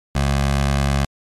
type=tone with notch filter; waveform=15% pulse; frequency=69.3 Hz; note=C#2; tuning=in tune; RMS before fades=-18 dBFS; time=0.15-1.05 s; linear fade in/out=5 ms; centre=290 Hz; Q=1.4; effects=low-pass 10000 Hz 12 dB/octave + MP3 64 kbps